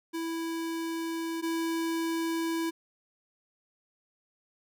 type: tone pair in turn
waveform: square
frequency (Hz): 329.6 / 329.6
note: E4 / E4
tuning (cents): 0 / 0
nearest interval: unison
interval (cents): 0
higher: neither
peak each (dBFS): -32 / -29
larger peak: second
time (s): 0.13-1.42 / 1.42-2.71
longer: neither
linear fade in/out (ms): 20
effects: none